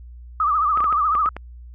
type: tone with vibrato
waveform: sine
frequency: 1221 Hz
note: D#6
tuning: 33 cents flat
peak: -16 dBFS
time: 0.4-1.29 s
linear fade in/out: 2 ms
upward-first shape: triangle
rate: 14 Hz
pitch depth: 130 cents each way
type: clicks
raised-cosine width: 0.5 ms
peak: -16 dBFS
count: 7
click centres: 0.774 / 0.805 / 0.842 / 0.926 / 1.152 / 1.26 / 1.366 s
effects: added 60 Hz sine -37 dBFS peak until 1.74 s